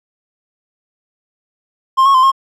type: tone with pitch steps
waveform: triangle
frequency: 1058 / 1097 / 1036 / 1075 Hz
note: C6 / C#6 / C6 / C6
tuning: +19 / -18 / -17 / +47 cents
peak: -5 dBFS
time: 1.97-2.318 s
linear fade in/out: 20 ms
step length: 87 ms
effects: none